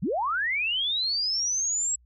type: linear sweep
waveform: sine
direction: up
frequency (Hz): 126.4 to 7730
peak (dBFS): -24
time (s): 0.02-1.96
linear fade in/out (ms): 10
effects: added 60 Hz sine -56 dBFS peak until 2.05 s